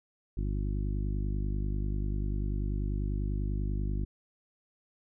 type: harmonic tone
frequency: 50.2 Hz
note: G1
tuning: 42 cents sharp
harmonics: 1 / 2 / 3 / 4 / 5 / 6 / 7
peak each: -30 / -36 / -40 / -42 / -44 / -46 / -47 dBFS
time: 0.37-4.05 s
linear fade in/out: 5 ms
effects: none